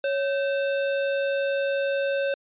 sine tone with sample-and-hold, 554.4 Hz, C#5, in tune, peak -22 dBFS, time 0.04-2.34 s, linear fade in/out 2 ms, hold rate 2100 Hz, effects resampled to 8000 Hz

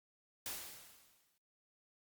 white noise with exponential decay, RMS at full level -41 dBFS, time 0.46-1.38 s, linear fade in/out 1 ms, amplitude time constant 200 ms, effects noise-tail reverb RT60 0.4 s tail -22 dB re dry + Opus 48 kbps

